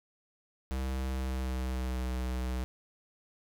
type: tone with pitch glide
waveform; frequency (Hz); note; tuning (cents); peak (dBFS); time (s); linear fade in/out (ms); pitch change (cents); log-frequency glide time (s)
square; 65.41 to 63.11; C2 to B1; 0 to +38; -32; 0.71-2.64; 0; -62; 1.09-2.07
effects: none